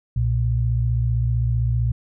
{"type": "tone pair together", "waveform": "sine", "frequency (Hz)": [62.51, 118], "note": ["B1", "A#2"], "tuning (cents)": [22, 22], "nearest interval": "major seventh", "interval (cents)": 1100, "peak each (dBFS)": [-22, -19], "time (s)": [0.16, 1.92], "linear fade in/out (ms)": 5, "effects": []}